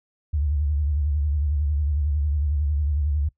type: tone with vibrato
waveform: sine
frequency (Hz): 73.42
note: D2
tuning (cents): 0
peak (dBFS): -20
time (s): 0.33-3.29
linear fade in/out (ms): 10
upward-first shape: sine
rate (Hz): 11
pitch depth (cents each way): 100
effects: noise-tail reverb RT60 0.1 s tail -20 dB re dry